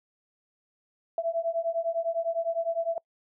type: beating tone pair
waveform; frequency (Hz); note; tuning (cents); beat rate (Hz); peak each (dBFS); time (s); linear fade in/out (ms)
sine; 661 / 670.9; E5 / E5; +5 / +30; 9.9; -29; 1.18-2.98; 2
effects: noise-tail reverb RT60 0.1 s tail -26 dB re dry